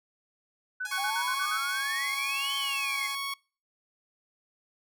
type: tone bursts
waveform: sine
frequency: 1500 Hz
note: F#6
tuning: 23 cents sharp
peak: -30 dBFS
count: 7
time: 0.8-1.579 s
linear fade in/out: 10 ms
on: 71 ms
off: 47 ms
type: tone with vibrato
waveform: 5% pulse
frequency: 830.6 Hz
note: G#5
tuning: in tune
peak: -27 dBFS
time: 0.85-3.15 s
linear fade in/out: 2 ms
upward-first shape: sine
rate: 3.7 Hz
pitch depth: 12 cents each way
type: tone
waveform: 15% pulse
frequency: 1108.7 Hz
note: C#6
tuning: in tune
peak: -25 dBFS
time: 0.91-3.34 s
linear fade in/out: 5 ms
type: exponential two-way sweep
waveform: sine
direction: up then down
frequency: 769 to 3164 to 2049 Hz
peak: -31 dBFS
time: 0.97-3.08 s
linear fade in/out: 20 ms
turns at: 2.56 s
effects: noise-tail reverb RT60 0.4 s tail -26 dB re dry